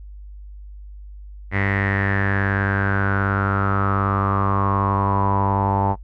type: tone with low-pass filter sweep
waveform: sawtooth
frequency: 98.7 Hz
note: G2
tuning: 12 cents sharp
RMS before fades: -20 dBFS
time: 1.51-5.96 s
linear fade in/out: 50 ms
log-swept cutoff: 2000 to 870 Hz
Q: 8.4
effects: noise-tail reverb RT60 0.1 s tail -20 dB re dry + added 50 Hz sine -35 dBFS peak until 6.03 s